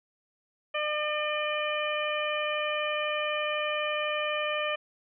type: harmonic tone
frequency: 602 Hz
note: D5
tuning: 43 cents sharp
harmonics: 1 / 2 / 3 / 4 / 5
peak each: -31 / -34 / -36 / -34 / -36 dBFS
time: 0.74-4.76 s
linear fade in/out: 10 ms
effects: none